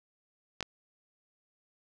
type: clicks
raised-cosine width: 0.2 ms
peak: -17 dBFS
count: 2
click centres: 0.607 / 0.627 s
effects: none